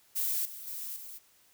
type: noise with level steps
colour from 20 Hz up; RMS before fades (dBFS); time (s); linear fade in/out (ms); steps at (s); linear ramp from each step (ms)
violet; -31 / -44 / -39 / -45; 0.15-1.19; 20; 0.45 / 0.67 / 0.96; 5
effects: white hiss -64 dBFS RMS until 1.53 s